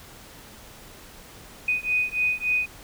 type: beating tone pair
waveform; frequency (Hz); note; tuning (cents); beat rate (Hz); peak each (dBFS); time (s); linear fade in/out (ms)
sine; 2489 / 2492.5; D#7 / D#7; 0 / +2; 3.5; -25; 1.68-2.66; 5
effects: pink hiss -46 dBFS RMS until 2.83 s